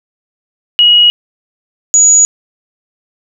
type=tone pair in turn; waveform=sine; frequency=2901 / 6826 Hz; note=F#7 / G#8; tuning=-35 / +47 cents; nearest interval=octave + minor third; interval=1482 cents; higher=second; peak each=-3 dBFS; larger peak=neither; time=0.79-1.1 / 1.94-2.25 s; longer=neither; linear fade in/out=0 ms; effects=none